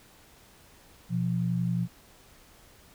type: tone pair together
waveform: sine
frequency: 123 / 174.34 Hz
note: B2 / F3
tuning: -7 / -3 cents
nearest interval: tritone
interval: 604 cents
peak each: -29 / -27 dBFS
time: 1.09-1.88 s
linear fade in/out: 50 ms
effects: pink hiss -56 dBFS RMS until 2.94 s